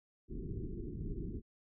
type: low-pass noise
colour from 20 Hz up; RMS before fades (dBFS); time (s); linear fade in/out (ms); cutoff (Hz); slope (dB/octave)
pink; -41; 0.28-1.42; 50; 420; 96
effects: none